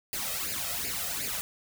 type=noise with flanger; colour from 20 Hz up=white; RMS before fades=-33 dBFS; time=0.13-1.41 s; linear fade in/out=0 ms; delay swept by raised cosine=0.42 to 1.62 ms; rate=2.7 Hz; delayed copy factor=+0.75; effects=none